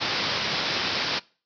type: low-pass noise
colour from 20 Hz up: white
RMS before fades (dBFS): -27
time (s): 0-1.2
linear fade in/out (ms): 20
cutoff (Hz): 5400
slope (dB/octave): 96
effects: noise-tail reverb RT60 0.4 s tail -24 dB re dry + high-pass 100 Hz 12 dB/octave